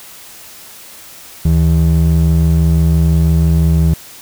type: ring-modulated tone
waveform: triangle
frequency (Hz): 117.8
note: A#2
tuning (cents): +19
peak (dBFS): -3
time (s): 1.45-3.94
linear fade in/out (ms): 5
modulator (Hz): 43
effects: white hiss -36 dBFS RMS until 4.21 s